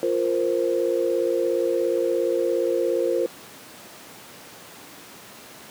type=chord; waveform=sine; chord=F suspended fourth; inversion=none; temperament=equal; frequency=349.2 / 466.2 / 523.3 Hz; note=F4 / Bb4 / C5; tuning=0 / 0 / 0 cents; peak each=-24 dBFS; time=0.03-3.26 s; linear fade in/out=0 ms; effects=pink hiss -43 dBFS RMS until 5.7 s + high-pass 200 Hz 12 dB/octave